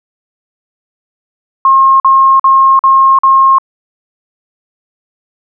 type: tone bursts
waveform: sine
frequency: 1073 Hz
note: C6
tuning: 43 cents sharp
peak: -3 dBFS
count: 5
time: 1.65-3.584 s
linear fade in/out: 2 ms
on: 350 ms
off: 46 ms
effects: none